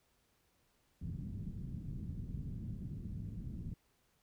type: low-pass noise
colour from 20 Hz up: white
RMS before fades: -43 dBFS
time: 1.01-3.74 s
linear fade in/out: 5 ms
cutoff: 190 Hz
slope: 24 dB/octave
effects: pink hiss -75 dBFS RMS until 4.22 s